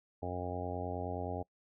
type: harmonic tone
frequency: 89.6 Hz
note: F2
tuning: 45 cents sharp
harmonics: 1 / 2 / 3 / 4 / 5 / 6 / 7 / 8 / 9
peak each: -41 / -47 / -44 / -47 / -43 / -47 / -44 / -46 / -44 dBFS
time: 0.22-1.43 s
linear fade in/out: 10 ms
effects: noise-tail reverb RT60 0.1 s tail -24 dB re dry